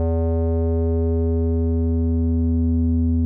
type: tone with low-pass filter sweep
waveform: square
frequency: 82.41 Hz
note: E2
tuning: in tune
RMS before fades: -19 dBFS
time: 0-3.25 s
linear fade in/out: 0 ms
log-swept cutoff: 570 to 230 Hz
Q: 2.6
effects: none